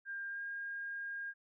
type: tone with pitch glide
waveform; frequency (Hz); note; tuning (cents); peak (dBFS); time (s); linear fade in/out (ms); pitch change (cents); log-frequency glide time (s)
sine; 1600 to 1617.7; G6 to G#6; +35 to -46; -39; 0.05-1.34; 50; +19; 0.29-0.41
effects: none